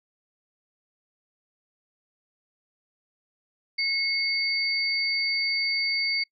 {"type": "tone pair together", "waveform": "sine", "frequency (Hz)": [2174, 4607], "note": ["C#7", "D8"], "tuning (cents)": [-34, -34], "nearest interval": "octave + minor second", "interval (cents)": 1300, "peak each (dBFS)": -26, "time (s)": [3.78, 6.24], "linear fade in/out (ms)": 10, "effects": ["noise-tail reverb RT60 0.1 s tail -24 dB re dry"]}